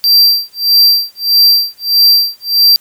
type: tone with tremolo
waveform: square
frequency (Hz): 4708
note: D8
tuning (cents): +3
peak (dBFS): -4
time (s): 0.04-2.76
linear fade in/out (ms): 0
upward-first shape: sine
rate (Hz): 1.6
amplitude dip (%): 100
effects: white hiss -48 dBFS RMS until 2.8 s